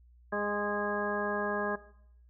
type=harmonic tone with a mistuned harmonic; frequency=205.8 Hz; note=G#3; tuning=16 cents flat; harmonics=1 / 2 / 3 / 4 / 5 / 6 / 8; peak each=-38 / -36 / -35 / -41 / -39 / -41 / -36 dBFS; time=0.32-1.76 s; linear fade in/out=10 ms; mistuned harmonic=5; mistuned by=+21 cents; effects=noise-tail reverb RT60 0.7 s tail -17 dB re dry + added 60 Hz sine -56 dBFS peak until 2.29 s